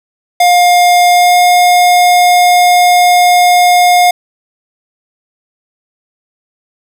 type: tone with pitch glide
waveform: square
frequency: 709 to 713.5 Hz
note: F5 to F5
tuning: +26 to +37 cents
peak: -5 dBFS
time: 0.4-4.11 s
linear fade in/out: 5 ms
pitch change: +11 cents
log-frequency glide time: 1.11-1.37 s
effects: none